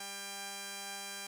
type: tone pair together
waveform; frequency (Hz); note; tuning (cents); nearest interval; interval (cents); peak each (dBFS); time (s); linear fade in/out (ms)
5% pulse; 198.3 / 795.3; G3 / G5; +20 / +25; 2 octaves; 2405; -37 / -30; 0-1.27; 5
effects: none